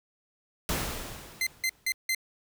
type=noise with exponential decay; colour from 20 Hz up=pink; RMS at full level=-28 dBFS; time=0.69-1.94 s; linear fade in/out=1 ms; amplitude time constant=270 ms
type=tone bursts; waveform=sawtooth; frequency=2071 Hz; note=C7; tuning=18 cents flat; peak=-22 dBFS; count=4; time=1.41-2.148 s; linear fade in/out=2 ms; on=57 ms; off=170 ms
effects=none